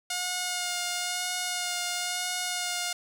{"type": "tone with vibrato", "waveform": "5% pulse", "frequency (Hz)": 717, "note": "F5", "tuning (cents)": 45, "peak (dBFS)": -17, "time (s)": [0.1, 2.93], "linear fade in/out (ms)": 5, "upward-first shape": "sine", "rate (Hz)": 1, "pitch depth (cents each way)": 15, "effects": []}